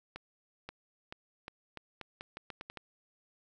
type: accelerating click train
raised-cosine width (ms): 0.3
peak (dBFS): -26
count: 12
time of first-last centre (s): 0.16-2.773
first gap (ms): 530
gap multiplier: 0.82
effects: none